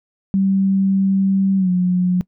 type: tone with pitch glide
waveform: sine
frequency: 193.6 to 180.64 Hz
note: G3 to F#3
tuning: -21 to -41 cents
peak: -13 dBFS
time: 0.34-2.21 s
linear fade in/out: 0 ms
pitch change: -120 cents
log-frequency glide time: 1.57-1.7 s
effects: noise-tail reverb RT60 0.1 s tail -22 dB re dry